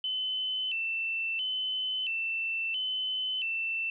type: tone with vibrato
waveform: sine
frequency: 2850 Hz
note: F7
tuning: 34 cents sharp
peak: -29 dBFS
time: 0.04-3.9 s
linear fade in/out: 2 ms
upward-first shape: square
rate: 0.74 Hz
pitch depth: 110 cents each way
effects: none